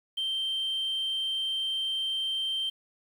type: tone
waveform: sine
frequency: 3136 Hz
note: G7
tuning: in tune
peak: -26 dBFS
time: 0.17-2.7 s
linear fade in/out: 10 ms
effects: tanh soft clip ceiling -25 dBFS + 9-bit